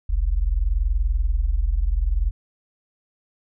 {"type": "tone pair together", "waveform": "sine", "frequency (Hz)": [41.38, 62], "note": ["E1", "B1"], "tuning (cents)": [7, 7], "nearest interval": "perfect fifth", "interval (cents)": 700, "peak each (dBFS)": [-19, -23], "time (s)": [0.09, 2.31], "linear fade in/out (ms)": 10, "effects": []}